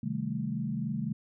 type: chord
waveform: sine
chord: A half-diminished seventh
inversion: first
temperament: equal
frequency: 130.81 / 155.56 / 196 / 220 Hz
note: C3 / Eb3 / G3 / A3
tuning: 0 / 0 / 0 / 0 cents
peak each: -37 / -36 / -36 / -34 dBFS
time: 0.03-1.13 s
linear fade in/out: 5 ms
effects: none